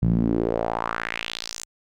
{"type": "tone with band-pass filter sweep", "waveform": "sawtooth", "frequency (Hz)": 56.7, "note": "A#1", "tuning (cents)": -47, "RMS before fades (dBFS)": -25, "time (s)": [0.02, 1.65], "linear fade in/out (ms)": 5, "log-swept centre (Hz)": [140, 7700], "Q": 3, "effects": []}